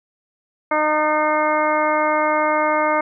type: harmonic tone with a mistuned harmonic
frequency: 305.5 Hz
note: D#4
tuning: 32 cents flat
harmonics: 1 / 2 / 3 / 4 / 5 / 6 / 7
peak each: -26 / -20 / -21 / -22 / -28 / -34 / -25 dBFS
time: 0.71-3.01 s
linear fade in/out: 5 ms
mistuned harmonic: 6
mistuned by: -32 cents
effects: none